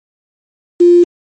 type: tone with quantisation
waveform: sine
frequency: 349.2 Hz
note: F4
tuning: in tune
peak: -3 dBFS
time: 0.8-1.04 s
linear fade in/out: 10 ms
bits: 5
effects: MP3 32 kbps